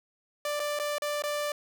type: tone with dropouts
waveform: sawtooth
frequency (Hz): 589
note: D5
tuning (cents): +5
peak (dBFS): -25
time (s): 0.45-1.52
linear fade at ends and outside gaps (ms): 2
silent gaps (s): 0.596-0.6 / 0.79-0.797 / 0.983-1.02 / 1.222-1.237
effects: none